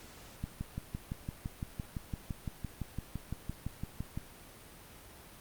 click train, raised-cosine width 5 ms, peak -24 dBFS, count 23, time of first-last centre 0.44-4.175 s, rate 5.89 Hz, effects pink hiss -53 dBFS RMS until 5.4 s + Opus 48 kbps

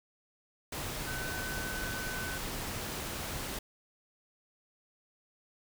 sine tone in noise, 1515 Hz, F#6, 40 cents sharp, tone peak -39 dBFS, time 1.07-2.38 s, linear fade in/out 5 ms, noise pink, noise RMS -38 dBFS, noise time 0.72-3.59 s, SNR -4 dB, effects none

